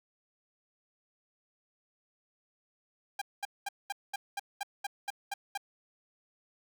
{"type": "tone bursts", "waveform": "sawtooth", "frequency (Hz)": 801, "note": "G5", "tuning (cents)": 37, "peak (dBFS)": -29, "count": 11, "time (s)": [3.19, 5.576], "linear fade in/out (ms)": 5, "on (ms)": 26, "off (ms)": 210, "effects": []}